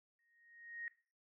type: tone with exponential growth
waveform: sine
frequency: 1869 Hz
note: A#6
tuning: 4 cents sharp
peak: -40 dBFS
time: 0.19-0.88 s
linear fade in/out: 1 ms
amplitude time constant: 150 ms
effects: noise-tail reverb RT60 0.4 s tail -18 dB re dry